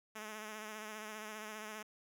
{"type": "tone with vibrato", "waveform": "5% pulse", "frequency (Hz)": 214.7, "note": "A3", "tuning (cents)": -42, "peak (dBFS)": -33, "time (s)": [0.15, 1.83], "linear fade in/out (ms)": 10, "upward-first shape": "sine", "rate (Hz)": 15, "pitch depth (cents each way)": 34, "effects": []}